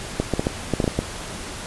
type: clicks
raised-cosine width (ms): 2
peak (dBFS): -6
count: 9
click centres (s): 0.2 / 0.337 / 0.395 / 0.469 / 0.737 / 0.802 / 0.842 / 0.878 / 0.99
effects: pink hiss -33 dBFS RMS until 1.66 s + resampled to 24000 Hz